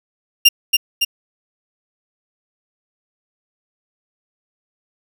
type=tone with echo; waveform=30% pulse; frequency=2794 Hz; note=F7; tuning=in tune; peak=-3 dBFS; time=0.45-0.49 s; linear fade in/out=10 ms; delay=280 ms; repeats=2; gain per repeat=-4 dB; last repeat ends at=1.05 s; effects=none